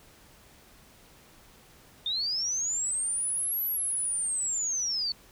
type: linear two-way sweep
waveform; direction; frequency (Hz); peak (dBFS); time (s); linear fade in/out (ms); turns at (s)
sine; up then down; 3566 to 11890 to 4399; -27; 2.06-5.12; 2; 3.64
effects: pink hiss -56 dBFS RMS until 5.31 s